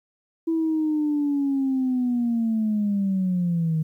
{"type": "linear sweep", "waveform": "sine", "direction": "down", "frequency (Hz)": [329.5, 155.56], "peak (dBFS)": -19, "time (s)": [0.47, 3.83], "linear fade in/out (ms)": 10, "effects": ["tanh soft clip ceiling -16 dBFS", "10-bit"]}